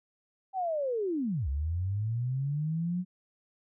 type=linear two-way sweep; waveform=sine; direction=down then up; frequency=784 to 65.41 to 184.4 Hz; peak=-28 dBFS; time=0.53-3.05 s; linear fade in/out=50 ms; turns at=1.48 s; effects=none